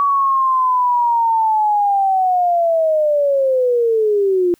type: linear sweep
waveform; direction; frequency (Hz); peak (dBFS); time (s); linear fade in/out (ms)
sine; down; 1136 to 344.6; -12; 0-4.54; 0
effects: white hiss -57 dBFS RMS until 4.59 s